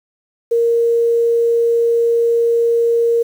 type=tone; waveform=sine; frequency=466.2 Hz; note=A#4; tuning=in tune; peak=-11 dBFS; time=0.51-3.23 s; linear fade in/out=10 ms; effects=7-bit